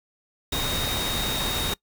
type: tone in noise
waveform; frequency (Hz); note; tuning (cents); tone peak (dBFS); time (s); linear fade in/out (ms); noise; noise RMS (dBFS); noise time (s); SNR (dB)
sine; 3729; A#7; 0; -28; 0.52-1.74; 5; pink; -28; 0.52-1.74; -3
effects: noise-tail reverb RT60 0.1 s tail -23 dB re dry